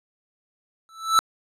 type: tone with exponential growth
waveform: square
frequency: 1318.5 Hz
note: E6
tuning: in tune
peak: -12 dBFS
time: 0.89-1.19 s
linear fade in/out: 0 ms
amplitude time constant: 64 ms
effects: low-pass 10000 Hz 12 dB/octave